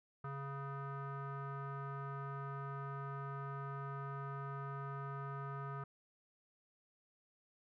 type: tone with low-pass filter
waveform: square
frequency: 138.59 Hz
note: C#3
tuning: in tune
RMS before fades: -44 dBFS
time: 0.24-5.84 s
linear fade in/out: 5 ms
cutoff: 1300 Hz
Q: 6.1
effects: none